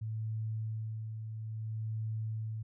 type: tone with tremolo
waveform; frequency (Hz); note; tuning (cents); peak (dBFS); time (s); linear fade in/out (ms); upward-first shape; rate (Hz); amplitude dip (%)
sine; 110; A2; 0; -33; 0.01-2.63; 10; sine; 0.6; 45
effects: none

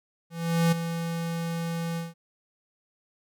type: tone with ADSR envelope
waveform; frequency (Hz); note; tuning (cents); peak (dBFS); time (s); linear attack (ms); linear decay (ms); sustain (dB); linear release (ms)
square; 167.2; E3; +25; -19; 0.3-2.14; 420; 11; -10; 170
effects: none

